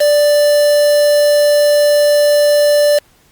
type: tone with quantisation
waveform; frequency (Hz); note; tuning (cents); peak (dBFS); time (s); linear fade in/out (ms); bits
triangle; 587.3; D5; 0; -6; 0-2.99; 10; 3
effects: pink hiss -51 dBFS RMS until 3.31 s + Opus 48 kbps